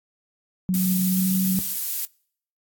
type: tone with pitch glide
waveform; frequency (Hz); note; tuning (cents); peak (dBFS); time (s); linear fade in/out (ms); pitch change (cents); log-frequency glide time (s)
sine; 185 to 187.58; F#3 to F#3; 0 to +24; -19; 0.69-1.59; 0; +24; 1.09-1.27
type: noise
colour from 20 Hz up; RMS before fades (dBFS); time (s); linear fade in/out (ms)
violet; -26; 0.74-2.05; 0
effects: noise-tail reverb RT60 0.6 s tail -26 dB re dry + AAC 64 kbps